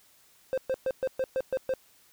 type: tone bursts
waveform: triangle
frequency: 523.3 Hz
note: C5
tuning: in tune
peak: -23 dBFS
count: 8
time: 0.53-1.738 s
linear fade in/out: 0 ms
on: 46 ms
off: 120 ms
effects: white hiss -61 dBFS RMS until 2.12 s